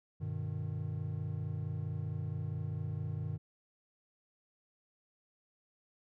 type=chord; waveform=triangle; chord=G augmented; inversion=none; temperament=just; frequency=98 / 122.5 / 153.12 Hz; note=G2 / B2 / D#3; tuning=0 / -14 / -27 cents; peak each=-37 / -39 / -37 dBFS; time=0.2-3.38 s; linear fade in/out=20 ms; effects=none